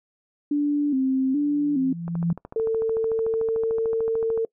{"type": "tone with vibrato", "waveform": "sine", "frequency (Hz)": 277.2, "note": "C#4", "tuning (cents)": 0, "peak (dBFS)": -19, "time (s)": [0.51, 1.93], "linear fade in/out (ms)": 5, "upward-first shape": "square", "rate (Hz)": 1.2, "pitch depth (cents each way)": 87}
{"type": "tone with exponential growth", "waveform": "sine", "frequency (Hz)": 169.3, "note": "E3", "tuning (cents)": 46, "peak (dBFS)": -18, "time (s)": [1.22, 2.33], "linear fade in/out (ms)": 5, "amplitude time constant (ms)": 240}
{"type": "click train", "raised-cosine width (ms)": 1, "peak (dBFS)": -23, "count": 32, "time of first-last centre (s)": [2.08, 4.376], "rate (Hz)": 13.5}
{"type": "tone with pitch glide", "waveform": "sine", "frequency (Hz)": [447.3, 451.2], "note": ["A4", "A4"], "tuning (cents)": [28, 44], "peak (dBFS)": -20, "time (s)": [2.56, 4.45], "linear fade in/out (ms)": 2, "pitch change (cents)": 16, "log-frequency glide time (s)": [2.72, 4.28]}
{"effects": ["noise-tail reverb RT60 0.1 s tail -24 dB re dry"]}